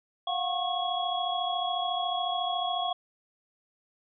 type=tone cluster; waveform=sine; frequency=704 / 738 / 1092 / 3331 Hz; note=F5 / F#5 / C#6 / G#7; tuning=+14 / -5 / -26 / +4 cents; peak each=-31 / -33 / -35 / -33 dBFS; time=0.27-2.93 s; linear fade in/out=5 ms; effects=none